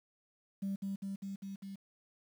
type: tone with echo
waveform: sine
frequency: 196 Hz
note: G3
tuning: in tune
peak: -32 dBFS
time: 0.62-0.76 s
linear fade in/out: 10 ms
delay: 200 ms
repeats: 5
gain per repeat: -2 dB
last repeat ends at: 1.76 s
effects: tanh soft clip ceiling -31 dBFS + 10-bit